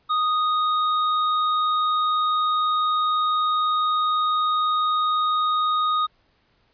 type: tone with tanh clipping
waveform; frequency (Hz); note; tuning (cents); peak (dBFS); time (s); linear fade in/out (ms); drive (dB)
sine; 1242; D#6; -3; -21; 0.09-6.07; 20; 15
effects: pink hiss -64 dBFS RMS until 6.73 s + resampled to 11025 Hz